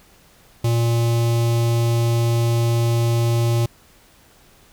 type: tone with notch filter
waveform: square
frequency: 117 Hz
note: A#2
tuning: 7 cents sharp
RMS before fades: -18 dBFS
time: 0.64-3.66 s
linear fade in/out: 5 ms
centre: 1600 Hz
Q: 1.2
effects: pink hiss -52 dBFS RMS until 4.72 s